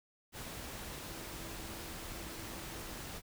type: tone in noise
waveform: sine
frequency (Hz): 329.6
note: E4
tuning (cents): 0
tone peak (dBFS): -54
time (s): 1.08-3.07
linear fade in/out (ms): 50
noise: pink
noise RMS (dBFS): -45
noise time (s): 0.32-3.22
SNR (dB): -12
effects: none